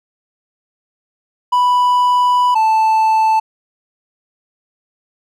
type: tone pair in turn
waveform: triangle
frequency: 987.8 / 880 Hz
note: B5 / A5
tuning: 0 / 0 cents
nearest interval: major second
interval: 200 cents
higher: first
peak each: -8 dBFS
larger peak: neither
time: 1.52-2.55 / 2.55-3.4 s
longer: first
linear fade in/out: 10 ms
effects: none